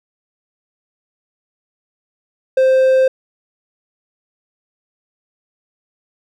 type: tone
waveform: triangle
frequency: 523.3 Hz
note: C5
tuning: in tune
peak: -7 dBFS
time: 2.57-3.08 s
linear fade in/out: 5 ms
effects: none